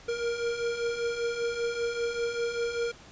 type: beating tone pair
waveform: square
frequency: 466.2 / 471.3 Hz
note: A#4 / A#4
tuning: 0 / +19 cents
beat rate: 5.1 Hz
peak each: -36 / -30 dBFS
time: 0.08-2.92 s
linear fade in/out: 10 ms
effects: pink hiss -51 dBFS RMS until 3.11 s + resampled to 16000 Hz